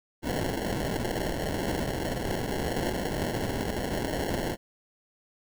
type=noise with sample-and-hold; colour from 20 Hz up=blue; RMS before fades=-30 dBFS; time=0.22-4.57 s; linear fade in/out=50 ms; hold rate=1225 Hz; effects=none